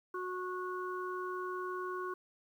harmonic tone, 366.2 Hz, F#4, 18 cents flat, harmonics 1 / 3 / 4, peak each -39 / -40 / -45 dBFS, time 0.14-2.14 s, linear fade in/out 5 ms, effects 11-bit

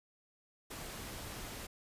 pink noise, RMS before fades -45 dBFS, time 0.7-1.67 s, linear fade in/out 10 ms, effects resampled to 32000 Hz

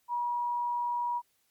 sine tone, 962 Hz, B5, 46 cents flat, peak -28 dBFS, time 0.08-1.22 s, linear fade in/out 50 ms, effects white hiss -72 dBFS RMS until 1.5 s + MP3 96 kbps

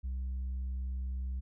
sine tone with tanh clipping, 64.3 Hz, C2, 30 cents flat, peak -34 dBFS, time 0.03-1.41 s, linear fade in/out 20 ms, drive 2 dB, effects none

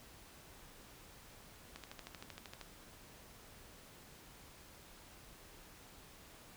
click train, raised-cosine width 0.2 ms, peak -30 dBFS, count 12, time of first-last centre 1.76-2.613 s, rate 12.9 Hz, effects pink hiss -58 dBFS RMS until 6.56 s

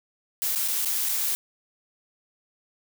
blue noise with dropouts, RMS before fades -26 dBFS, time 0.42-1.35 s, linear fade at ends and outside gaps 0 ms, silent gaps 0.55-0.558 / 0.678-0.683 / 0.848-0.857 / 1.088-1.092 s, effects none

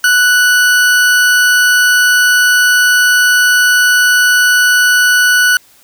40% pulse tone, 1480 Hz, F#6, in tune, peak -6 dBFS, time 0.04-5.57 s, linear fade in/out 2 ms, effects white hiss -46 dBFS RMS until 5.83 s

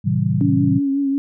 sine chord, A diminished seventh, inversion none, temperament just, 110 / 132 / 158.4 / 190.08 Hz, A2 / C3 / Eb3 / Gb3, 0 / +16 / +31 / +47 cents, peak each -21 dBFS, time 0.04-0.8 s, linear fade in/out 20 ms
sine tone with vibrato, 277.2 Hz, C#4, in tune, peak -16 dBFS, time 0.41-1.18 s, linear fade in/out 0 ms, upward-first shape triangle, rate 5.5 Hz, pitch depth 41 cents each way
effects none

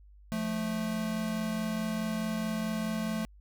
square tone pair together, 174.61 / 219.3 Hz, F3 / A3, 0 / -6 cents, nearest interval major third, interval 394 cents, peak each -37 / -32 dBFS, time 0.32-3.25 s, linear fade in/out 0 ms, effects added 50 Hz sine -52 dBFS peak until 3.4 s

